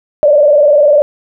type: tone with vibrato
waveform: sine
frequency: 587.3 Hz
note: D5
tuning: in tune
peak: -4 dBFS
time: 0.23-1.02 s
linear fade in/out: 0 ms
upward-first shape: square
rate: 20 Hz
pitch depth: 66 cents each way
effects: none